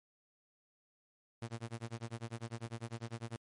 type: tone with tremolo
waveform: sawtooth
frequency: 115.8 Hz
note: A#2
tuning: 11 cents flat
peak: -34 dBFS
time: 1.42-3.36 s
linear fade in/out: 0 ms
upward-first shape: sine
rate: 10 Hz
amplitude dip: 100%
effects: MP3 48 kbps